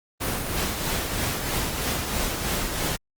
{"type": "noise with tremolo", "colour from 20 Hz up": "pink", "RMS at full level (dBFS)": -25, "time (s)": [0.2, 2.97], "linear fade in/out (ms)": 20, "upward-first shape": "triangle", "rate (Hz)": 3.1, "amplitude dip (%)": 45, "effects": ["Opus 32 kbps"]}